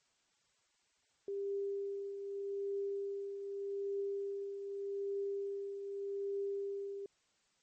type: tone with tremolo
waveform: sine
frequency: 398.1 Hz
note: G4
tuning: 27 cents sharp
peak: -34 dBFS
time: 1.28-7.06 s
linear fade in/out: 2 ms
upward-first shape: triangle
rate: 0.83 Hz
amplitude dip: 55%
effects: white hiss -75 dBFS RMS until 7.62 s + MP3 32 kbps